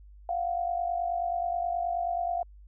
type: tone pair together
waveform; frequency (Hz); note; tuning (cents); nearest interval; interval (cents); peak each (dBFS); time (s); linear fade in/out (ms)
sine; 694.6 / 744; F5 / F#5; -10 / +9; minor second; 119; -28 / -33; 0.29-2.43; 2
effects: added 50 Hz sine -48 dBFS peak until 2.67 s